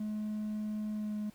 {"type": "tone with pitch glide", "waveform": "triangle", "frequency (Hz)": [212.8, 210.6], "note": ["G#3", "G#3"], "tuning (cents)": [42, 24], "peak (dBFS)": -31, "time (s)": [0, 1.3], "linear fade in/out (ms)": 5, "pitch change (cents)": -18, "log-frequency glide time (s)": [0.93, 1.16], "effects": ["tanh soft clip ceiling -27 dBFS", "pink hiss -62 dBFS RMS until 1.34 s"]}